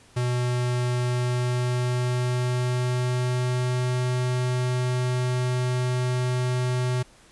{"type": "tone with pitch glide", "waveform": "square", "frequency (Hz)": [123.47, 125.48], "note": ["B2", "B2"], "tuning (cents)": [0, 28], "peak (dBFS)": -23, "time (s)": [0.16, 7.03], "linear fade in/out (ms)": 10, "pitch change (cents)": 28, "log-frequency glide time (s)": [0.96, 4.01], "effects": ["pink hiss -54 dBFS RMS until 7.31 s", "resampled to 24000 Hz"]}